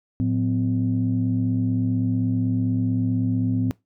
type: tone cluster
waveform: sine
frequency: 110.9 / 180.1 / 255.9 Hz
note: A2 / F#3 / C4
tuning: +14 / -46 / -38 cents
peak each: -22 / -27 / -22 dBFS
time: 0.2-3.71 s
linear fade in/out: 0 ms
effects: noise-tail reverb RT60 0.2 s tail -23 dB re dry + tanh soft clip ceiling -12 dBFS